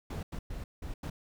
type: noise bursts at uneven times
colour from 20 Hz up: brown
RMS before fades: -38 dBFS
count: 5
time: 0.1-0.23 / 0.32-0.39 / 0.5-0.64 / 0.82-0.94 / 1.03-1.1 s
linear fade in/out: 5 ms
effects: none